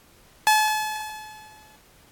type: tone with exponential decay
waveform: sawtooth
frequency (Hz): 859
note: A5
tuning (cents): -42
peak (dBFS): -10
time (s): 0.47-1.76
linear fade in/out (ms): 0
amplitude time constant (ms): 280
effects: pink hiss -55 dBFS RMS until 2.11 s + AAC 64 kbps